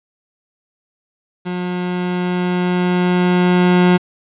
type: tone with level ramp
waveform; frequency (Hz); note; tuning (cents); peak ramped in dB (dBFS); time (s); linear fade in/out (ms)
30% pulse; 179.5; F3; +48; -18 to -6; 1.45-3.98; 20
effects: resampled to 8000 Hz + 8-bit